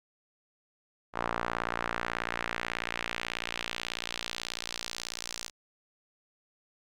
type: tone with band-pass filter sweep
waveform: sawtooth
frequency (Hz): 58.27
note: A#1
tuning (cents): 0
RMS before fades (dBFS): -36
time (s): 1.13-5.51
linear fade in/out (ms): 50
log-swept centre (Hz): 1100 to 6000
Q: 1.4
effects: none